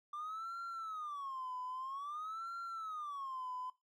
triangle tone with vibrato, 1174.7 Hz, D6, in tune, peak -38 dBFS, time 0.13-3.7 s, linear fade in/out 5 ms, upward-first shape sine, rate 0.51 Hz, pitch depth 270 cents each way, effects noise-tail reverb RT60 0.2 s tail -18 dB re dry + tanh soft clip ceiling -36 dBFS

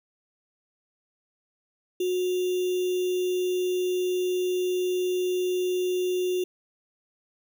sine tone with sample-and-hold, 364.3 Hz, F#4, 27 cents flat, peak -23 dBFS, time 2-6.44 s, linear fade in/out 5 ms, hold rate 3150 Hz, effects none

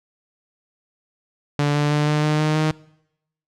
sawtooth tone with pitch steps, 145.5 / 147.11 / 148.73 / 150.37 / 152.03 / 153.71 / 155.4 Hz, D3 / D3 / D3 / D3 / D#3 / D#3 / D#3, -16 / +3 / +22 / +41 / -40 / -21 / -2 cents, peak -13 dBFS, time 1.59-2.71 s, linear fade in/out 0 ms, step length 160 ms, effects noise-tail reverb RT60 0.8 s tail -23 dB re dry + low-pass 6000 Hz 12 dB/octave

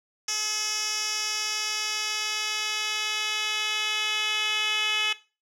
10% pulse tone with band-pass filter sweep, 427.3 Hz, G#4, 49 cents sharp, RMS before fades -28 dBFS, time 0.28-5.13 s, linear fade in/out 5 ms, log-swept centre 5500 to 3300 Hz, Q 3, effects noise-tail reverb RT60 0.3 s tail -17 dB re dry

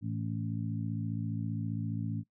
harmonic tone with a mistuned harmonic, 55 Hz, A1, in tune, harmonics 2 / 3 / 4 / 5, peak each -35 / -38 / -39 / -41 dBFS, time 0.01-2.24 s, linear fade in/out 50 ms, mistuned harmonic 5, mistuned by +22 cents, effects noise-tail reverb RT60 0.1 s tail -20 dB re dry

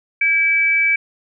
sine tone pair together, 1624.4 / 2302 Hz, G#6 / D7, -39 / -35 cents, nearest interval tritone, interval 604 cents, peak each -24 / -13 dBFS, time 0.21-0.96 s, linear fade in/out 5 ms, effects none

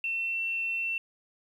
sine tone, 2699 Hz, E7, 40 cents sharp, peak -28 dBFS, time 0.04-0.98 s, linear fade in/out 2 ms, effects 10-bit

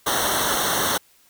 pink noise with comb filter, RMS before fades -22 dBFS, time 0.06-0.98 s, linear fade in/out 10 ms, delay 0.41 ms, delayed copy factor -0.95, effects white hiss -57 dBFS RMS until 1.29 s

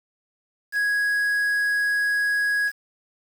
triangle tone with quantisation, 1661.2 Hz, G#6, in tune, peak -18 dBFS, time 0.72-2.72 s, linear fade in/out 50 ms, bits 7, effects none

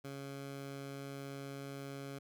15% pulse tone, 138.59 Hz, C#3, in tune, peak -37 dBFS, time 0.04-2.19 s, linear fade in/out 10 ms, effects none

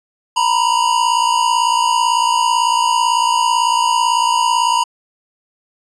square tone pair together, 932 / 990 Hz, A#5 / B5, -1 / +4 cents, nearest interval minor second, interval 105 cents, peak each -16 dBFS, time 0.36-4.84 s, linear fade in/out 10 ms, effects resampled to 22050 Hz

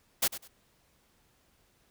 white noise with echo, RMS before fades -26 dBFS, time 0.22-0.28 s, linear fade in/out 10 ms, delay 100 ms, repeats 2, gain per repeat -13 dB, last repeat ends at 0.48 s, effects pink hiss -68 dBFS RMS until 1.9 s

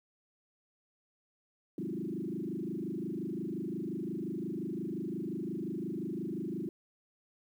sine tone with frequency modulation, 263.9 Hz, C4, 15 cents sharp, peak -34 dBFS, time 1.78-6.69 s, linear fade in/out 2 ms, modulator 25.7 Hz, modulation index 3.9, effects 11-bit

